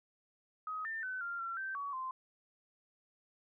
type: tone with pitch steps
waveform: sine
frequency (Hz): 1262 / 1795 / 1514 / 1392 / 1359 / 1556 / 1128 / 1040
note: D#6 / A6 / F#6 / F6 / F6 / G6 / C#6 / C6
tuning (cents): +24 / +34 / +39 / -6 / -48 / -13 / +30 / -11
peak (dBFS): -37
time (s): 0.67-2.11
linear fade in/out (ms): 2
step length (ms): 180
effects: none